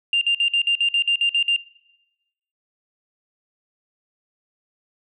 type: tone bursts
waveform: sine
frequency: 2794 Hz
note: F7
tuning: in tune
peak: -15 dBFS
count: 11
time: 0.13-1.563 s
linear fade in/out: 2 ms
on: 83 ms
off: 52 ms
effects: noise-tail reverb RT60 1.0 s tail -22 dB re dry + tanh soft clip ceiling -11 dBFS